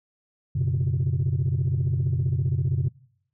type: chord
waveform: sine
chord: F# suspended fourth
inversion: none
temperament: equal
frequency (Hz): 92.5 / 123.47 / 138.59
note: F#2 / B2 / C#3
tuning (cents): 0 / 0 / 0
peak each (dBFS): -25 / -24 / -23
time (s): 0.55-2.89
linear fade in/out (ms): 10
effects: noise-tail reverb RT60 0.7 s tail -24 dB re dry + tanh soft clip ceiling -17 dBFS